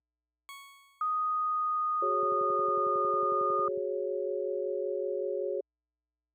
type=tone with exponential decay; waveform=20% pulse; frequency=1108.7 Hz; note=C#6; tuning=in tune; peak=-37 dBFS; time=0.49-1.37 s; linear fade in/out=0 ms; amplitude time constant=190 ms
type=tone with pitch glide; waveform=sine; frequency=1244.5 to 1223.8 Hz; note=D#6 to D#6; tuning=0 to -29 cents; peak=-27 dBFS; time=1.01-3.68 s; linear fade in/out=2 ms; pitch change=-29 cents; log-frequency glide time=1.27-3.01 s
type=chord; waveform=sine; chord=F# suspended second; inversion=none; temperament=equal with one note detuned; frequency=370 / 415.3 / 551.8 Hz; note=F#4 / G#4 / C#5; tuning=0 / 0 / -8 cents; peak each=-34 dBFS; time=2.02-5.61 s; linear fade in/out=5 ms
type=click train; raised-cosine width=5 ms; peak=-33 dBFS; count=18; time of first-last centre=2.23-3.775 s; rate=11 Hz
effects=added 60 Hz sine -70 dBFS peak until 6.34 s + high-pass 200 Hz 12 dB/octave